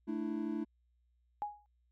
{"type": "chord", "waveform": "triangle", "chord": "A suspended fourth", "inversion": "none", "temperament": "equal with one note detuned", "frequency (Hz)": [220, 297.2, 329.6], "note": ["A3", "D4", "E4"], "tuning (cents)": [0, 21, 0], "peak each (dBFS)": -37, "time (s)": [0.07, 0.65], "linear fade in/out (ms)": 20}
{"type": "tone with exponential decay", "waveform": "sine", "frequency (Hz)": 830, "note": "G#5", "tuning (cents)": -1, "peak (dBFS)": -31, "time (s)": [1.42, 1.66], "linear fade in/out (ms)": 0, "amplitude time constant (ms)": 51}
{"effects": ["added 60 Hz sine -70 dBFS peak until 1.91 s"]}